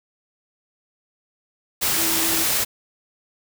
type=tone in noise; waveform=sine; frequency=328.4 Hz; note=E4; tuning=6 cents flat; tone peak=-29 dBFS; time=1.96-2.45 s; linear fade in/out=20 ms; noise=white; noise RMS=-21 dBFS; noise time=1.81-2.65 s; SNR=-11 dB; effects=none